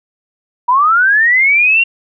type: linear sweep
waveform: sine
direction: up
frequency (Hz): 950 to 2780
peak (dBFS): -7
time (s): 0.68-1.84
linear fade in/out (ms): 10
effects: none